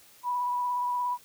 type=tone with vibrato; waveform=sine; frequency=982 Hz; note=B5; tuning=10 cents flat; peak=-26 dBFS; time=0.23-1.18 s; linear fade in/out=50 ms; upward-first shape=sine; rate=17 Hz; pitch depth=18 cents each way; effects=white hiss -56 dBFS RMS until 1.24 s